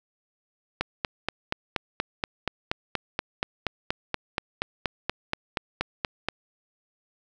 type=click train; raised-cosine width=0.3 ms; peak=-9 dBFS; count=24; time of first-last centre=0.81-6.286 s; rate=4.2 Hz; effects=none

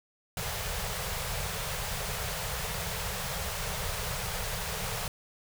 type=band-stop noise; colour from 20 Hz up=pink; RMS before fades=-34 dBFS; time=0.37-5.08 s; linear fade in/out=2 ms; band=190 to 410 Hz; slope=96 dB/octave; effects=none

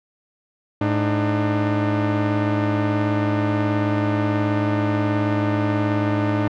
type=tone pair together; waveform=sawtooth; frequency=106.4 / 300.6 Hz; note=G#2 / D4; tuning=+42 / +40 cents; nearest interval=octave + tritone; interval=1798 cents; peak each=-17 dBFS; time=0.81-6.48 s; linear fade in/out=5 ms; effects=low-pass 2000 Hz 12 dB/octave

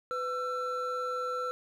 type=tone pair together; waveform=triangle; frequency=501 / 1341 Hz; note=B4 / E6; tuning=+25 / +29 cents; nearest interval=octave + perfect fourth; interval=1704 cents; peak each=-33 / -31 dBFS; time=0.11-1.51 s; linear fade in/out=0 ms; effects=none

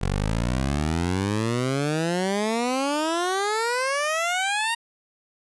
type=exponential sweep; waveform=15% pulse; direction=up; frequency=44.9 to 941 Hz; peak=-16 dBFS; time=0.01-4.75 s; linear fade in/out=10 ms; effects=resampled to 24000 Hz

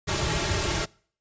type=noise with comb filter; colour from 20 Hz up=pink; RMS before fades=-26 dBFS; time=0.07-0.86 s; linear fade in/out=20 ms; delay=4 ms; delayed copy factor=-0.85; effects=noise-tail reverb RT60 0.5 s tail -24 dB re dry + resampled to 16000 Hz

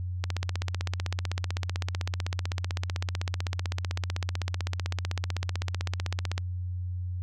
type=click train; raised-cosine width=0.2 ms; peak=-14 dBFS; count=98; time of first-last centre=0.24-6.379 s; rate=15.8 Hz; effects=added 90 Hz sine -30 dBFS peak until 7.22 s

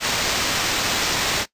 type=noise with sample-and-hold; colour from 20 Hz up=white; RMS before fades=-22 dBFS; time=0-1.46 s; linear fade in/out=50 ms; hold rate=11025 Hz; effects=noise-tail reverb RT60 0.1 s tail -18 dB re dry + resampled to 32000 Hz

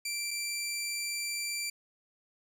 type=tone pair in turn; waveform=15% pulse; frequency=2349 / 2349 Hz; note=D7 / D7; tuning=0 / 0 cents; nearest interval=unison; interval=0 cents; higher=neither; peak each=-26 dBFS; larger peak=neither; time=0.05-0.31 / 0.31-1.7 s; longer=second; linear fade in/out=5 ms; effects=none

